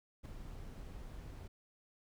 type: noise with ADSR envelope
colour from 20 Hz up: brown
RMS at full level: -43 dBFS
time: 0.23-1.48 s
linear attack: 26 ms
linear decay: 4 ms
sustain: -5 dB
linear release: 10 ms
effects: none